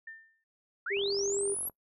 sine tone with exponential decay, 1800 Hz, A6, 39 cents sharp, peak -40 dBFS, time 0.07-0.44 s, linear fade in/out 5 ms, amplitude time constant 79 ms
sine linear sweep, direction up, 1318.5 to 11610 Hz, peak -32 dBFS, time 0.86-1.69 s, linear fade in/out 5 ms
sine tone, 399 Hz, G4, 31 cents sharp, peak -30 dBFS, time 0.9-1.55 s, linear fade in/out 20 ms
click train, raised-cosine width 1 ms, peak -36 dBFS, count 34, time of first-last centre 0.97-1.697 s, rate 45.4 Hz
effects noise-tail reverb RT60 0.1 s tail -21 dB re dry

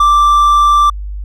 triangle tone, 1174.7 Hz, D6, in tune, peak -4 dBFS, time 0-0.9 s, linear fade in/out 5 ms, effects added 50 Hz sine -20 dBFS peak until 1.24 s

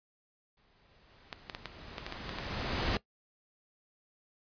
pink noise with exponential growth, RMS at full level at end -30 dBFS, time 0.57-2.97 s, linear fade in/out 2 ms, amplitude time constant 520 ms
clicks, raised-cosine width 0.2 ms, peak -20 dBFS, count 9, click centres 1.328 / 1.498 / 1.549 / 1.657 / 1.982 / 2.065 / 2.124 / 2.293 / 2.386 s
effects noise-tail reverb RT60 0.1 s tail -19 dB re dry + resampled to 11025 Hz

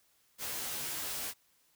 white noise with comb filter, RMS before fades -38 dBFS, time 0.38-1.34 s, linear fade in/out 50 ms, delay 13 ms, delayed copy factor +1, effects white hiss -70 dBFS RMS until 1.75 s

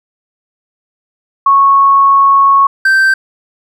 sine / triangle tone pair in turn, 1103 / 1559.9 Hz, C#6 / G6, -9 / -9 cents, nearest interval tritone, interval 600 cents, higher second, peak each -4 dBFS, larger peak neither, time 1.46-2.67 / 2.85-3.14 s, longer first, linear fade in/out 5 ms, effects none

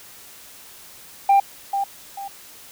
sine tone with echo, 793 Hz, G5, 20 cents sharp, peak -9 dBFS, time 1.29-1.4 s, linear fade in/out 5 ms, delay 440 ms, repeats 2, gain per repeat -10 dB, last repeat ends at 2.28 s, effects tanh soft clip ceiling -10 dBFS + white hiss -44 dBFS RMS until 2.71 s

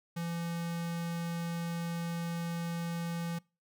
square tone with notch filter, 169.2 Hz, E3, 45 cents sharp, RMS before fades -36 dBFS, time 0.16-3.39 s, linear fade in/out 10 ms, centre 410 Hz, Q 1.9, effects noise-tail reverb RT60 0.3 s tail -24 dB re dry

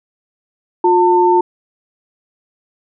sine tone pair together, 356.4 / 898 Hz, F4 / A5, +35 / +35 cents, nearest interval octave + major third, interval 1600 cents, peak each -11 dBFS, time 0.84-1.41 s, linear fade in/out 5 ms, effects none

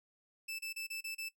sawtooth tone bursts, 2637 Hz, E7, in tune, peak -36 dBFS, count 6, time 0.48-1.29 s, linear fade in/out 10 ms, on 110 ms, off 30 ms, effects noise-tail reverb RT60 0.1 s tail -17 dB re dry

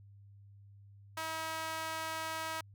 sawtooth tone with high-pass filter, 320.5 Hz, E4, 49 cents flat, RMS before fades -39 dBFS, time 1.17-2.61 s, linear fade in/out 5 ms, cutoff 1000 Hz, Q 1.4, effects added 100 Hz sine -54 dBFS peak until 2.74 s

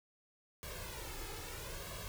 pink noise with flanger, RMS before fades -45 dBFS, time 0.63-2.08 s, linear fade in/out 0 ms, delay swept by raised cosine 1.8 to 2.35 ms, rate 0.77 Hz, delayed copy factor +0.75, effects none

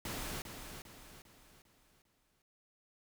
pink noise with echo, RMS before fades -41 dBFS, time 0.05-0.42 s, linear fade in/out 2 ms, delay 400 ms, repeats 5, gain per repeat -7 dB, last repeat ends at 2.42 s, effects none

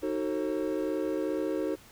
triangle chord, D# diminished seventh, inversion none, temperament just, 311.1 / 373.4 / 448 / 537.6 Hz, D#4 / F#4 / A4 / C5, 0 / +16 / +31 / +47 cents, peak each -30 / -32 / -33 / -33 dBFS, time 0.02-1.76 s, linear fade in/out 20 ms, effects pink hiss -54 dBFS RMS until 1.91 s

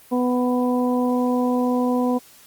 harmonic tone, 248.4 Hz, B3, 10 cents sharp, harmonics 1 / 2 / 3 / 4, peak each -19 / -24 / -29 / -29 dBFS, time 0.11-2.19 s, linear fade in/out 20 ms, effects white hiss -49 dBFS RMS until 2.46 s + Opus 32 kbps

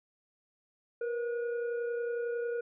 sine tone with frequency modulation, 472.5 Hz, A#4, 23 cents sharp, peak -31 dBFS, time 1.01-2.61 s, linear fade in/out 5 ms, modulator 976 Hz, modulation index 0.46, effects none

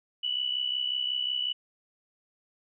sine tone with amplitude modulation, 2960 Hz, F#7, in tune, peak -24 dBFS, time 0.23-1.53 s, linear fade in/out 10 ms, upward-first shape sine, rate 65.5 Hz, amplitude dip 70%, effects none

